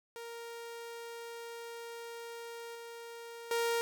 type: tone with level steps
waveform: sawtooth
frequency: 466.2 Hz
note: A#4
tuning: in tune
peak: -39 / -41 / -26 dBFS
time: 0.16-3.81 s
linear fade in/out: 0 ms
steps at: 2.75 / 3.51 s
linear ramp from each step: 2 ms
effects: none